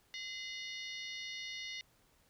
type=harmonic tone with a mistuned harmonic; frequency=725 Hz; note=F#5; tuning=35 cents flat; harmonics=3 / 4 / 5 / 6 / 7 / 8; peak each=-45 / -48 / -48 / -50 / -55 / -55 dBFS; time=0.14-1.81 s; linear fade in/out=0 ms; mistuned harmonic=3; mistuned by=-100 cents; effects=pink hiss -70 dBFS RMS until 2.29 s